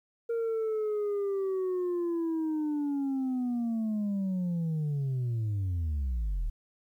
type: linear sweep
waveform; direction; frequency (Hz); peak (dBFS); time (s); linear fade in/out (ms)
sine; down; 466.2 to 36.07; -25; 0.29-6.5; 10
effects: tanh soft clip ceiling -27 dBFS + 11-bit